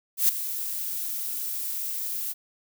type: noise with ADSR envelope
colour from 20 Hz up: violet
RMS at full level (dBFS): -18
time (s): 0.17-2.34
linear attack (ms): 120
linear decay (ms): 4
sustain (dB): -13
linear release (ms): 29
effects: none